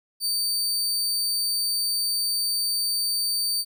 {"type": "tone", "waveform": "sawtooth", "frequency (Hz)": 4600, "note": "D8", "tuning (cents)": -37, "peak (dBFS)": -20, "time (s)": [0.2, 3.65], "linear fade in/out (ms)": 50, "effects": []}